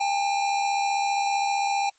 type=tone pair together; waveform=square; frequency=802.7 / 878 Hz; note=G5 / A5; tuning=+41 / -4 cents; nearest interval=major second; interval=155 cents; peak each=-23 / -32 dBFS; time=0-1.9 s; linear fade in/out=10 ms; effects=white hiss -62 dBFS RMS until 1.98 s + MP3 32 kbps